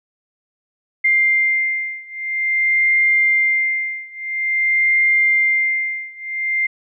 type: beating tone pair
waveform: sine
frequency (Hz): 2100 / 2100.49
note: C7 / C7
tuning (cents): +6 / +6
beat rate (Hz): 0.49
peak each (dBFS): -17 / -18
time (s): 1.04-6.67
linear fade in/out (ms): 10
effects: none